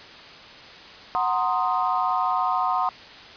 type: chord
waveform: sine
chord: C half-diminished seventh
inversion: second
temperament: equal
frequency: 740 / 932.3 / 1046.5 / 1244.5 Hz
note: Gb5 / Bb5 / C6 / Eb6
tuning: 0 / 0 / 0 / 0 cents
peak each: -25 / -28 / -25 / -27 dBFS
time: 1.15-2.89 s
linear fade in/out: 0 ms
effects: white hiss -43 dBFS RMS until 3.36 s + resampled to 11025 Hz

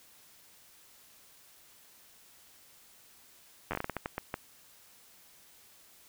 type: slowing click train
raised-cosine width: 0.5 ms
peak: -18 dBFS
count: 12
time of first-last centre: 3.71-4.341 s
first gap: 10 ms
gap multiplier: 1.32
effects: white hiss -59 dBFS RMS until 6.08 s

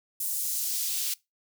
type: noise with high-pass filter sweep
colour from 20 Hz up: white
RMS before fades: -30 dBFS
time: 0.2-1.14 s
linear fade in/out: 5 ms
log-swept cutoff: 8700 to 3300 Hz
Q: 0.93
effects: noise-tail reverb RT60 0.2 s tail -22 dB re dry

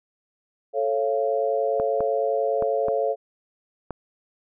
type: chord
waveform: sine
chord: A augmented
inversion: none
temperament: just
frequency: 440 / 550 / 687.5 Hz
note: A4 / C#5 / E#5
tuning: 0 / -14 / -27 cents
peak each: -25 / -24 / -26 dBFS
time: 0.73-3.16 s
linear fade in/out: 50 ms
type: clicks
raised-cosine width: 1 ms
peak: -16 dBFS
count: 5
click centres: 1.799 / 2.006 / 2.624 / 2.884 / 3.907 s
effects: none

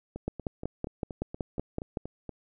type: two click trains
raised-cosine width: 2 ms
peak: -17 / -24 dBFS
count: 10 / 10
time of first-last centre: 0.28-1.972 / 0.16-2.293 s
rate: 5.32 / 4.22 Hz
effects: none

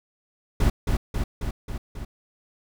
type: noise with echo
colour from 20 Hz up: brown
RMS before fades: -19 dBFS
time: 0.6-0.7 s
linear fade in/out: 5 ms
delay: 270 ms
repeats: 5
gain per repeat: -3 dB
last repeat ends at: 2.05 s
effects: none

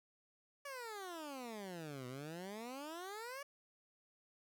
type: exponential two-way sweep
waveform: 15% pulse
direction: down then up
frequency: 578 to 122.7 to 578 Hz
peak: -39 dBFS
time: 0.65-3.43 s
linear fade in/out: 5 ms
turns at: 2.07 s
effects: none

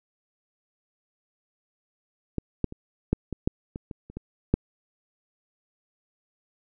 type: clicks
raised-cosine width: 3 ms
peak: -14 / -10 / -25 / -8 / -18 / -9 / -21 / -23 / -30 / -21 / -6 dBFS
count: 11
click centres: 2.383 / 2.643 / 2.724 / 3.13 / 3.327 / 3.475 / 3.759 / 3.912 / 4.1 / 4.17 / 4.54 s
effects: none

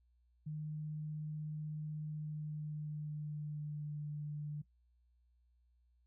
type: tone with pitch glide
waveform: sine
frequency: 152.7 to 148.7 Hz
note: D#3 to D3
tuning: -32 to +22 cents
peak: -39 dBFS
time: 0.46-4.62 s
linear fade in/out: 10 ms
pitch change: -46 cents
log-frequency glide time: 2.05-4 s
effects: noise-tail reverb RT60 0.1 s tail -18 dB re dry + added 60 Hz sine -69 dBFS peak until 6.06 s

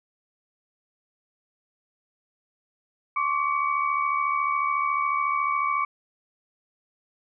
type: tone cluster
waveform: sine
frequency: 1078 / 1152 / 2262 Hz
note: C#6 / D6 / C#7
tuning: -49 / -34 / +34 cents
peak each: -28 / -24 / -30 dBFS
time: 3.16-5.85 s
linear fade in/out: 5 ms
effects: none

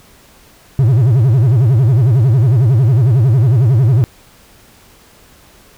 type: tone with vibrato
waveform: triangle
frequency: 121.7 Hz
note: B2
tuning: 25 cents flat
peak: -5 dBFS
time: 0.79-4.04 s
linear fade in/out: 0 ms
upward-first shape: sine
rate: 11 Hz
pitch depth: 250 cents each way
effects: pink hiss -45 dBFS RMS until 5.77 s

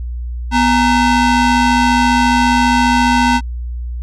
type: ring-modulated tone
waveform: 35% pulse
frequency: 587.3 Hz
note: D5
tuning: in tune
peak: -5 dBFS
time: 0.51-3.41 s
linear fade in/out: 50 ms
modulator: 341 Hz
effects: added 60 Hz sine -20 dBFS peak until 4.02 s + low-pass 6000 Hz 12 dB/octave

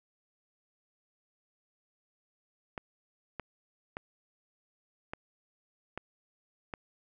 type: clicks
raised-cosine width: 0.5 ms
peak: -22 dBFS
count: 6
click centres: 2.778 / 3.397 / 3.969 / 5.135 / 5.976 / 6.738 s
effects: none

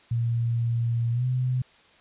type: tone with pitch glide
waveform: sine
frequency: 117.1 to 126.96 Hz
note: A#2 to B2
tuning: +8 to +48 cents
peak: -22 dBFS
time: 0.11-1.62 s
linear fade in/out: 5 ms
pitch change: +140 cents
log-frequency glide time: 1.12-1.25 s
effects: white hiss -56 dBFS RMS until 2 s + resampled to 8000 Hz

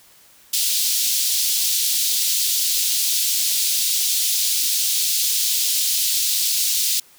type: high-pass noise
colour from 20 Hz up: pink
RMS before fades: -20 dBFS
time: 0.53-7 s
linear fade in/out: 5 ms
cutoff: 3600 Hz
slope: 24 dB/octave
effects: white hiss -51 dBFS RMS until 7.18 s

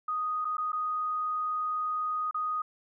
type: tone with dropouts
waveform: sine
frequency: 1244 Hz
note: D#6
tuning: 1 cent flat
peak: -28 dBFS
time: 0.08-2.62 s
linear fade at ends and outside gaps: 5 ms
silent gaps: 0.447-0.451 / 0.57-0.58 / 0.72-0.729 / 2.311-2.344 s
effects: none

